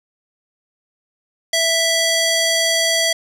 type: tone with band-pass filter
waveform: square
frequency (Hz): 659.3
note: E5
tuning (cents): 0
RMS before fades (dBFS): -17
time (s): 1.53-3.13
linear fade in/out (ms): 5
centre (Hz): 5100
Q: 0.84
effects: none